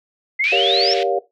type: exponential sweep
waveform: sine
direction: up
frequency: 2033 to 5588 Hz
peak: -16 dBFS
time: 0.39-0.94 s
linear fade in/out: 10 ms
type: band-pass noise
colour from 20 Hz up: pink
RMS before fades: -28 dBFS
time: 0.44-1.03 s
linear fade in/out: 0 ms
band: 2200 to 3800 Hz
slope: 24 dB/octave
type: chord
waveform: sine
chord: G half-diminished seventh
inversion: none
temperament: just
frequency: 392 / 470.4 / 564.5 / 705.6 Hz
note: G4 / Bb4 / Db5 / F5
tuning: 0 / +16 / +31 / +18 cents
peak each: -22 dBFS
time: 0.52-1.19 s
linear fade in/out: 5 ms
effects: noise-tail reverb RT60 0.2 s tail -17 dB re dry